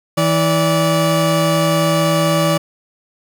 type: tone pair together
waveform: 30% pulse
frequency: 162.2 / 578 Hz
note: E3 / D5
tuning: -28 / -28 cents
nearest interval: octave + minor seventh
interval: 2200 cents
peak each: -13 dBFS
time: 0.17-2.58 s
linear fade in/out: 10 ms
effects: none